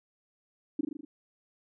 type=tone with echo; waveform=sine; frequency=294.1 Hz; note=D4; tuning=3 cents sharp; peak=-24 dBFS; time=0.79-0.81 s; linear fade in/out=5 ms; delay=40 ms; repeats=6; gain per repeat=-3 dB; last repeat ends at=1.05 s; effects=none